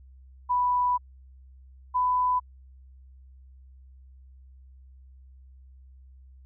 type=tone pair in turn; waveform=sine; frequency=987.8 / 998.7 Hz; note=B5 / B5; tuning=0 / +19 cents; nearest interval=unison; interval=19 cents; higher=second; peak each=-21 dBFS; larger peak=neither; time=0.49-0.98 / 1.94-2.4 s; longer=first; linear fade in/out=20 ms; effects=added 65 Hz sine -48 dBFS peak until 6.45 s